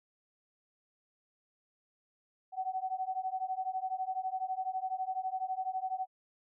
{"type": "beating tone pair", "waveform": "sine", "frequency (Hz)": [747, 759], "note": ["F#5", "F#5"], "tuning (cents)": [16, 44], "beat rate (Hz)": 12, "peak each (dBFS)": [-36, -36], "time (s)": [2.52, 6.07], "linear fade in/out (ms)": 50, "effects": []}